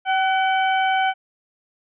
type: harmonic tone with a mistuned harmonic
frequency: 764 Hz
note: G5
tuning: 45 cents flat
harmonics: 1 / 2 / 3 / 4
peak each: -18 / -24 / -28 / -30 dBFS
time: 0.05-1.14 s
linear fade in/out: 50 ms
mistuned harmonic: 2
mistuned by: -39 cents
effects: none